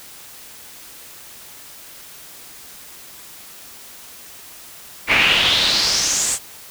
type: noise with band-pass filter sweep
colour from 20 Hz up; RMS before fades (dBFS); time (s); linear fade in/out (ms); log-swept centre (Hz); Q
brown; -17; 5.07-6.39; 50; 2200 to 8400; 4.2
effects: white hiss -40 dBFS RMS until 6.7 s